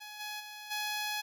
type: tone with level steps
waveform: 10% pulse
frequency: 841 Hz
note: G#5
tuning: 22 cents sharp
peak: -36 / -30 / -36 / -25 dBFS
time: 0-1.22 s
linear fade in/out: 20 ms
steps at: 0.19 / 0.39 / 0.7 s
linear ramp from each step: 20 ms
effects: none